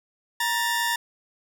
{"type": "tone pair together", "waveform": "sawtooth", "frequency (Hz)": [942.3, 1776], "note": ["A#5", "A6"], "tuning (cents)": [18, 16], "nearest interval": "major seventh", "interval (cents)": 1098, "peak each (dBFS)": -22, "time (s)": [0.4, 0.96], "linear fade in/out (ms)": 5, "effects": []}